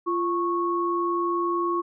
sine tone pair together, 345.7 / 1102.3 Hz, F4 / C#6, -18 / -10 cents, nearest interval octave + minor sixth, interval 2008 cents, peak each -25 dBFS, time 0.06-1.82 s, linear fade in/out 20 ms, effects none

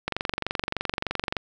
click train, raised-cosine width 0.3 ms, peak -10 dBFS, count 31, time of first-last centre 0.08-1.368 s, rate 23.3 Hz, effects none

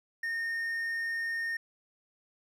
triangle tone, 1835 Hz, A#6, 28 cents flat, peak -29 dBFS, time 0.23-1.57 s, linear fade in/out 5 ms, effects none

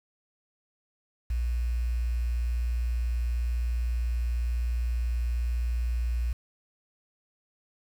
sine tone with quantisation, 59.5 Hz, A#1, 36 cents sharp, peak -25 dBFS, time 1.3-6.33 s, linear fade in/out 5 ms, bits 8, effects none

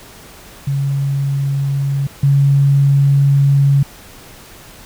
sine tone pair in turn, 138.8 / 139.59 Hz, C#3 / C#3, +3 / +12 cents, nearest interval unison, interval 9 cents, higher second, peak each -14 / -8 dBFS, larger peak second, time 0.67-2.07 / 2.23-3.83 s, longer second, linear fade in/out 5 ms, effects pink hiss -39 dBFS RMS until 4.85 s

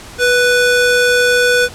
square ring-modulated tone, 987.8 Hz, B5, in tune, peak -7 dBFS, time 0.18-1.69 s, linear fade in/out 50 ms, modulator 497 Hz, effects pink hiss -34 dBFS RMS until 1.74 s + low-pass 10000 Hz 12 dB/octave

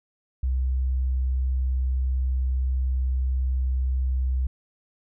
sine tone, 64.4 Hz, C2, 27 cents flat, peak -21 dBFS, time 0.43-4.47 s, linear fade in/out 5 ms, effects none

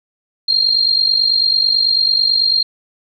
sine tone with amplitude modulation, 4206 Hz, C8, 8 cents sharp, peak -8 dBFS, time 0.48-2.63 s, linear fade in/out 10 ms, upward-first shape sine, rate 49.1 Hz, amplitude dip 70%, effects none

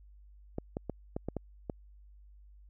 clicks, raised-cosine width 2 ms, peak -21 dBFS, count 7, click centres 0.584 / 0.769 / 0.897 / 1.165 / 1.286 / 1.367 / 1.698 s, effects added 50 Hz sine -53 dBFS peak until 2.69 s

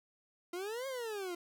40% pulse exponential two-way sweep, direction up then down, 340 to 549 to 340 Hz, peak -37 dBFS, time 0.53-1.35 s, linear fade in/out 5 ms, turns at 0.87 s, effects none

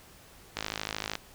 click train, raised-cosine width 0.2 ms, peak -14 dBFS, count 32, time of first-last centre 0.57-1.154 s, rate 53.1 Hz, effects pink hiss -54 dBFS RMS until 1.34 s

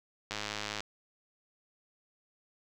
click train, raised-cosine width 0.2 ms, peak -18 dBFS, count 53, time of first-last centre 0.31-0.805 s, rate 105 Hz, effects none

